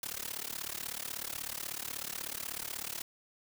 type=noise with amplitude modulation; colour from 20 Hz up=white; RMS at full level=-36 dBFS; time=0.03-3.02 s; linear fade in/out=2 ms; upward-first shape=sine; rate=36.3 Hz; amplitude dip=95%; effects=none